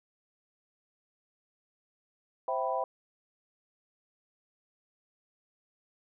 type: chord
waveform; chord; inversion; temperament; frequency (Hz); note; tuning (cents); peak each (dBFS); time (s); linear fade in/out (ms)
sine; C major seventh; none; equal with one note detuned; 523.3 / 659.3 / 776.3 / 987.8; C5 / E5 / G5 / B5; 0 / 0 / -17 / 0; -34; 2.48-2.84; 2
effects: none